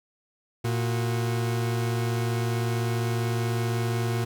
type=tone pair together; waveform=40% pulse; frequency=115.66 / 367.2 Hz; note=A#2 / F#4; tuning=-13 / -13 cents; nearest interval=octave + minor sixth; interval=2000 cents; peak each=-24 / -32 dBFS; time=0.64-4.25 s; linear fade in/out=10 ms; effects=none